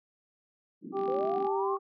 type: band-pass noise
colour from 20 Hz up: pink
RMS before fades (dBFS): -43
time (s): 0.81-1.49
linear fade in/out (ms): 50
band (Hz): 190 to 360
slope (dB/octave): 48
type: harmonic tone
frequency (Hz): 392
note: G4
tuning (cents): 0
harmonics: 1 / 2 / 3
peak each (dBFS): -29 / -35 / -39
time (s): 0.92-1.79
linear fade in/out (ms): 50
type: click train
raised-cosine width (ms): 0.3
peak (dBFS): -34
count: 24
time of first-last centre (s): 0.97-1.469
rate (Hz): 46.1
type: linear sweep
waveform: sine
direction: up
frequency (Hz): 481.6 to 1108.7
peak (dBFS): -32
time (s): 1.08-1.77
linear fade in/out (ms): 2
effects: none